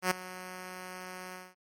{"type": "tone with ADSR envelope", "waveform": "5% pulse", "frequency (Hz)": 183.7, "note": "F#3", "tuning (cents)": -12, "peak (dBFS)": -12, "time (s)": [0.02, 1.55], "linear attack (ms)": 90, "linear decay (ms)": 8, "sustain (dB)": -18, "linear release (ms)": 220, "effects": ["MP3 64 kbps"]}